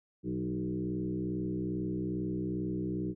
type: tone with frequency modulation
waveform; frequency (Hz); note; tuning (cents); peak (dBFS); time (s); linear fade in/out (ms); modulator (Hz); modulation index
sine; 246.9; B3; 0; -31; 0.23-3.15; 50; 62.4; 2.1
effects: none